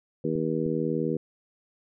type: harmonic tone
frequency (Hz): 79.9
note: D#2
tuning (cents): +47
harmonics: 2 / 3 / 4 / 5 / 6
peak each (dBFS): -31 / -31 / -31 / -31 / -31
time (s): 0.24-1.17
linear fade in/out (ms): 5
type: clicks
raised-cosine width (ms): 3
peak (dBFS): -29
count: 2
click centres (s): 0.356 / 0.662
effects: none